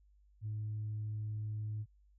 sine tone, 107 Hz, A2, 48 cents flat, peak -35 dBFS, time 0.41-1.86 s, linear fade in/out 50 ms, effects tanh soft clip ceiling -33 dBFS + added 50 Hz sine -63 dBFS peak until 2.18 s

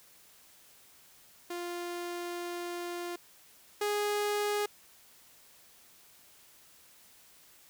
sawtooth tone pair in turn, 349.2 / 414.2 Hz, F4 / G#4, 0 / -5 cents, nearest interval minor third, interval 295 cents, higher second, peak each -32 / -25 dBFS, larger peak second, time 1.5-3.16 / 3.81-4.66 s, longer first, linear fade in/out 5 ms, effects white hiss -59 dBFS RMS until 7.69 s

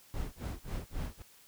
brown noise with tremolo, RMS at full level -35 dBFS, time 0.14-1.22 s, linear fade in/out 0 ms, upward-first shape sine, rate 3.7 Hz, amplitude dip 100%, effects white hiss -60 dBFS RMS until 1.47 s

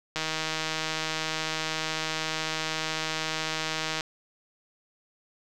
click train, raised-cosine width 0.2 ms, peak -12 dBFS, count 609, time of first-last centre 0.16-4.008 s, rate 158 Hz, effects none

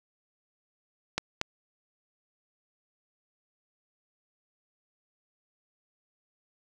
clicks, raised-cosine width 0.2 ms, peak -10 dBFS, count 2, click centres 1.18 / 1.414 s, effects none

